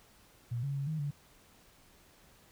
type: tone with pitch steps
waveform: sine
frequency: 119.1 / 139.8 / 138.8 / 156.5 / 144.1 Hz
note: A#2 / C#3 / C#3 / D#3 / D3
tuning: +38 / +15 / +3 / +10 / -33 cents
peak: -32 dBFS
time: 0.51-1.11 s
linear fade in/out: 10 ms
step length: 120 ms
effects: pink hiss -62 dBFS RMS until 2.51 s